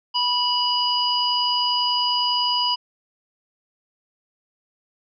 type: harmonic tone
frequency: 981 Hz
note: B5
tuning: 12 cents flat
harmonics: 1 / 3 / 5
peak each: -23 / -23 / -23 dBFS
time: 0.14-2.76 s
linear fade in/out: 20 ms
effects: none